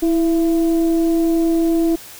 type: tone with frequency modulation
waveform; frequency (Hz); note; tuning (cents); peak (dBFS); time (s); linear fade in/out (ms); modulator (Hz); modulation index
sine; 329.6; E4; 0; -13; 0.02-1.96; 10; 345; 0.4
effects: white hiss -38 dBFS RMS until 2.19 s